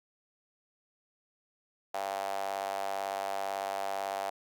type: tone with high-pass filter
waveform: sawtooth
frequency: 98 Hz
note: G2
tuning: in tune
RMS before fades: -35 dBFS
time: 1.94-4.3 s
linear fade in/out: 5 ms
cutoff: 710 Hz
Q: 5.6
effects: none